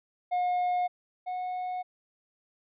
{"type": "tone pair in turn", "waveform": "triangle", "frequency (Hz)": [719, 730.7], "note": ["F#5", "F#5"], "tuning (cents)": [-50, -22], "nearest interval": "unison", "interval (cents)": 28, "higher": "second", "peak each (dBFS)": [-23, -29], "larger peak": "first", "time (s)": [[0.31, 0.88], [1.26, 1.83]], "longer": "neither", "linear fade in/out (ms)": 20, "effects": ["resampled to 8000 Hz"]}